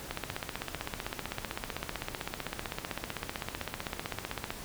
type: click train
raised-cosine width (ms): 0.3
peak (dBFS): -17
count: 70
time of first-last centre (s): 0.11-4.505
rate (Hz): 15.7
effects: pink hiss -44 dBFS RMS until 4.64 s